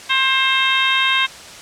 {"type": "harmonic tone", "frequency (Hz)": 530, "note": "C5", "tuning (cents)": 22, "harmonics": [2, 3, 4, 5, 6, 7], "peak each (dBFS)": [-21, -21, -21, -21, -21, -21], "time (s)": [0.09, 1.27], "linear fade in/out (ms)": 20, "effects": ["white hiss -36 dBFS RMS until 1.61 s", "low-pass 7000 Hz 12 dB/octave"]}